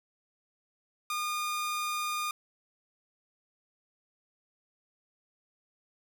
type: tone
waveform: sawtooth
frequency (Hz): 1217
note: D#6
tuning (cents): -39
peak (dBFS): -27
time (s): 1.1-2.31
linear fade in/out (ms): 2
effects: none